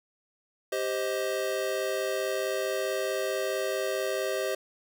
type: chord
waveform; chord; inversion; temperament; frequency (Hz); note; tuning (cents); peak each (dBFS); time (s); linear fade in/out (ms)
square; C minor; second; just; 392.4 / 523.3 / 627.9; G4 / C5 / Eb5; +2 / 0 / +16; -33; 0.72-4.55; 5
effects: none